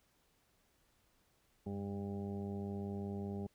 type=harmonic tone with a mistuned harmonic; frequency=100 Hz; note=G2; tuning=35 cents sharp; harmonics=1 / 2 / 3 / 4 / 5 / 6 / 7 / 8; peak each=-44 / -41 / -54 / -46 / -58 / -56 / -59 / -55 dBFS; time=1.66-3.47 s; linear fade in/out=5 ms; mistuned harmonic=1; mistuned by=-87 cents; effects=pink hiss -74 dBFS RMS until 3.54 s